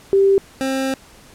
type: tone pair in turn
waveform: sine / 25% pulse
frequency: 392 / 266.3 Hz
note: G4 / C4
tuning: 0 / +31 cents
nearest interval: perfect fifth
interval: 669 cents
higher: first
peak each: -10 / -15 dBFS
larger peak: first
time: 0.13-0.38 / 0.61-0.94 s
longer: second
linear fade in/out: 0 ms
effects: pink hiss -46 dBFS RMS until 1.34 s + low-pass 12000 Hz 12 dB/octave